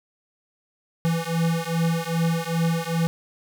square beating tone pair, 164.81 / 167.31 Hz, E3 / E3, 0 / +26 cents, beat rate 2.5 Hz, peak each -25 dBFS, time 1.05-3.07 s, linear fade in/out 0 ms, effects none

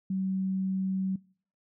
sine tone, 190 Hz, F#3, 46 cents sharp, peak -27 dBFS, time 0.1-1.16 s, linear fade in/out 5 ms, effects noise-tail reverb RT60 0.5 s tail -23 dB re dry

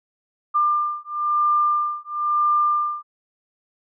sine beating tone pair, 1195 / 1196 Hz, D6 / D6, +30 / +31 cents, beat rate 1 Hz, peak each -21 dBFS, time 0.54-3.03 s, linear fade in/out 20 ms, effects none

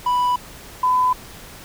triangle / sine tone pair in turn, 987.8 / 1006.2 Hz, B5 / B5, 0 / +32 cents, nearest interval unison, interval 32 cents, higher second, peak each -14 dBFS, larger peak neither, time 0.06-0.36 / 0.83-1.13 s, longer neither, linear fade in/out 5 ms, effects pink hiss -40 dBFS RMS until 1.64 s

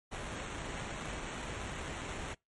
pink noise with sample-and-hold, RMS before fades -41 dBFS, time 0.11-2.35 s, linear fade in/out 20 ms, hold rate 4900 Hz, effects noise-tail reverb RT60 0.2 s tail -26 dB re dry + MP3 48 kbps

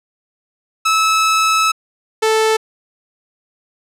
sawtooth tone pair in turn, 1301 / 439.6 Hz, E6 / A4, -23 / -2 cents, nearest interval octave + perfect fifth, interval 1879 cents, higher first, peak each -8 dBFS, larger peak neither, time 0.85-1.72 / 2.22-2.57 s, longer first, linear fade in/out 10 ms, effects low-pass 10000 Hz 12 dB/octave

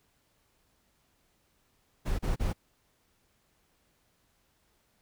brown noise bursts, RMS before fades -29 dBFS, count 3, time 2.05-2.534 s, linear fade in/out 20 ms, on 140 ms, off 32 ms, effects pink hiss -71 dBFS RMS until 5.01 s

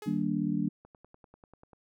sawtooth tone with exponential decay, 422.3 Hz, G#4, 29 cents sharp, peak -36 dBFS, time 0.02-0.31 s, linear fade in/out 2 ms, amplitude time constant 62 ms
sine chord, Eb major seventh, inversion none, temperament just, 155.56 / 194.45 / 233.3 / 291.7 Hz, Eb3 / G3 / Bb3 / D4, 0 / -14 / +2 / -12 cents, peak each -35 / -31 / -33 / -32 dBFS, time 0.06-0.69 s, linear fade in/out 10 ms
click train, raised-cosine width 1 ms, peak -39 dBFS, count 10, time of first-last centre 0.85-1.732 s, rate 10.2 Hz
effects none

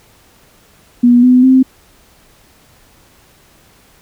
sine tone with pitch steps, 242.4 / 251.4 / 260.7 Hz, B3 / B3 / C4, -32 / +31 / -6 cents, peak -4 dBFS, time 1.03-1.63 s, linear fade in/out 10 ms, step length 200 ms, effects pink hiss -48 dBFS RMS until 4.01 s

